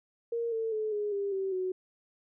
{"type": "tone with pitch steps", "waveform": "sine", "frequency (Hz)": [466.2, 448.8, 432, 415.8, 400.3, 385.3, 370.9], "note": ["A#4", "A4", "A4", "G#4", "G4", "G4", "F#4"], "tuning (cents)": [0, 34, -32, 2, 36, -30, 4], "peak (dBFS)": -29, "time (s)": [0.32, 1.72], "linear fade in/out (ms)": 5, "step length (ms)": 200, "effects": []}